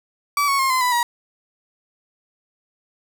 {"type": "tone with pitch steps", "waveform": "35% pulse", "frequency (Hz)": [1150, 1108.3, 1068, 1029.3, 991.9, 955.9], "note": ["D6", "C#6", "C6", "C6", "B5", "A#5"], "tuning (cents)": [-37, -1, 35, -29, 7, 43], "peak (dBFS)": -15, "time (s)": [0.37, 1.03], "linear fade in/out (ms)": 2, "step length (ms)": 110, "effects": []}